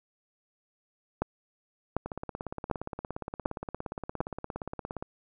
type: two click trains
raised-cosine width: 1 ms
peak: -21 / -13 dBFS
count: 52 / 5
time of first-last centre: 2.06-5.025 / 1.22-4.205 s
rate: 17.2 / 1.34 Hz
effects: none